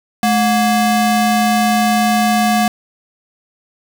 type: ring-modulated tone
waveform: square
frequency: 468.7 Hz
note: A#4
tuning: 9 cents sharp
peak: -9 dBFS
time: 0.23-2.68 s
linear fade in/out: 2 ms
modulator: 254 Hz
effects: none